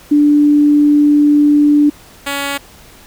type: tone pair in turn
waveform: sine / 5% pulse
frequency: 293.7 / 281.2 Hz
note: D4 / C#4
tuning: 0 / +25 cents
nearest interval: minor second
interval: 75 cents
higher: first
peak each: -6 dBFS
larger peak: neither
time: 0.11-1.9 / 2.26-2.58 s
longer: first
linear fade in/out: 10 ms
effects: pink hiss -41 dBFS RMS until 3.06 s